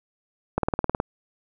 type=click train; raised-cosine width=1 ms; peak=-8 dBFS; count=9; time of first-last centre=0.58-1.001 s; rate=19 Hz; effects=none